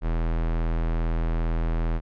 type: tone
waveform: square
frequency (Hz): 41.2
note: E1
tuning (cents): 0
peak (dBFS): -23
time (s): 0.01-2.01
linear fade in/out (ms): 50
effects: low-pass 2000 Hz 12 dB/octave